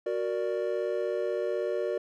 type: chord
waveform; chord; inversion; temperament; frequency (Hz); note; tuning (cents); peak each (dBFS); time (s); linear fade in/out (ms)
triangle; Gb augmented; none; equal; 370 / 466.2 / 587.3; Gb4 / Bb4 / D5; 0 / 0 / 0; -30; 0.06-1.98; 5
effects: none